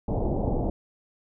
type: low-pass noise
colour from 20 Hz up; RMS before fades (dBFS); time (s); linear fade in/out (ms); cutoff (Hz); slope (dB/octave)
pink; -26; 0.08-0.7; 5; 810; 48
effects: none